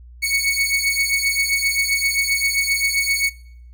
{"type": "beating tone pair", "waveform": "sawtooth", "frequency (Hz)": [2217, 2224.6], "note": ["C#7", "C#7"], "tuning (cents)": [0, 6], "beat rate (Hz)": 7.6, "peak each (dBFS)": -17, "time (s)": [0.22, 3.3], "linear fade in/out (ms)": 20, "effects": ["noise-tail reverb RT60 0.7 s tail -23 dB re dry", "added 60 Hz sine -39 dBFS peak until 3.73 s"]}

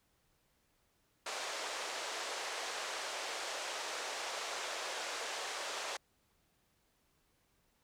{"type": "band-pass noise", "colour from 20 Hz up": "pink", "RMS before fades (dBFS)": -41, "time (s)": [1.26, 5.97], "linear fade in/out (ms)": 5, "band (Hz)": [480, 7700], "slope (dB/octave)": 24, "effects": ["pink hiss -75 dBFS RMS until 7.83 s"]}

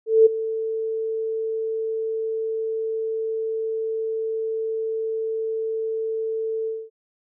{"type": "tone with ADSR envelope", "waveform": "sine", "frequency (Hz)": 444.3, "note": "A4", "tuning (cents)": 17, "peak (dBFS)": -8, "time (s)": [0.06, 6.9], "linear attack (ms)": 200, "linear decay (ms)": 12, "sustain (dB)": -15, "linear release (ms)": 230, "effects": []}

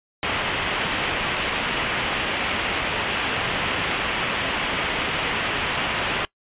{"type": "low-pass noise", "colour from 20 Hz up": "white", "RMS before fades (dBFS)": -25, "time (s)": [0.23, 6.25], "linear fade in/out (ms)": 0, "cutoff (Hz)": 3300, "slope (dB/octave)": 48, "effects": ["noise-tail reverb RT60 0.1 s tail -22 dB re dry", "resampled to 8000 Hz"]}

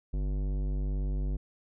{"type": "tone with tanh clipping", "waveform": "sine", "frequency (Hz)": 49, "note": "G1", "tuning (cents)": 0, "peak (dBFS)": -30, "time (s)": [0.13, 1.37], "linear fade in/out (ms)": 10, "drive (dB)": 16, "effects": []}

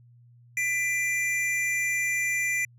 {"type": "tone pair together", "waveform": "square", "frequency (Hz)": [2000, 2378], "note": ["B6", "D7"], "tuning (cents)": [21, 21], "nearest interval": "minor third", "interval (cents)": 300, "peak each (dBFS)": -28, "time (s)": [0.57, 2.65], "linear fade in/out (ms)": 2, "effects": ["added 120 Hz sine -52 dBFS peak until 2.78 s", "low-pass 11000 Hz 12 dB/octave"]}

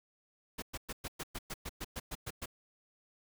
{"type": "noise bursts", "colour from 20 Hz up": "pink", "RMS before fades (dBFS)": -40, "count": 13, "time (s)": [0.58, 2.459], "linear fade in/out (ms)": 10, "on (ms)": 43, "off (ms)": 110, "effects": []}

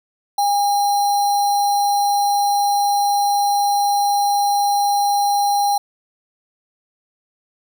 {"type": "tone with sample-and-hold", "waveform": "sine", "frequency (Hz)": 812, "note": "G#5", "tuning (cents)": -39, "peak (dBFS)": -14, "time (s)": [0.38, 5.78], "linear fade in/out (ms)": 5, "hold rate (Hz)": 4900, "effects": []}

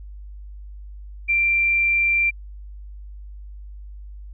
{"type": "tone", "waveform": "sine", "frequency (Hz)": 2362, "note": "D7", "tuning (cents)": 9, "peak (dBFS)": -16, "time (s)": [1.28, 2.31], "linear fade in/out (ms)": 20, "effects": ["added 50 Hz sine -35 dBFS peak until 4.33 s"]}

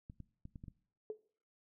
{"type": "clicks", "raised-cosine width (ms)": 5, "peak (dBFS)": -36, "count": 6, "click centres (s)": [0.099, 0.203, 0.454, 0.558, 0.639, 0.682]}
{"type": "tone with exponential decay", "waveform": "sine", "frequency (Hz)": 430.7, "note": "A4", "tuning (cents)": -37, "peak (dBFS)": -34, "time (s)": [1.1, 1.18], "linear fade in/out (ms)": 1, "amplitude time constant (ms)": 16}
{"effects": ["noise-tail reverb RT60 0.5 s tail -20 dB re dry"]}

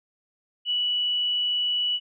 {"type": "tone", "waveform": "sine", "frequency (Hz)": 2949, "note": "F#7", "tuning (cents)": -6, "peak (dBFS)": -22, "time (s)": [0.65, 2], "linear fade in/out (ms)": 50, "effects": []}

